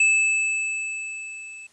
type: tone with level ramp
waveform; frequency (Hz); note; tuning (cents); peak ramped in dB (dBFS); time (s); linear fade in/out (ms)
square; 2620; E7; -11; -15 to -39; 0-1.67; 5
effects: white hiss -58 dBFS RMS until 1.72 s + resampled to 22050 Hz